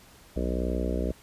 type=harmonic tone; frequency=61.74 Hz; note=B1; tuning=in tune; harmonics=1 / 3 / 4 / 5 / 6 / 7 / 8 / 9 / 10; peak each=-29 / -34 / -35 / -36 / -37 / -37 / -38 / -39 / -39 dBFS; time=0.36-1.12 s; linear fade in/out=5 ms; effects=pink hiss -54 dBFS RMS until 1.22 s + resampled to 32000 Hz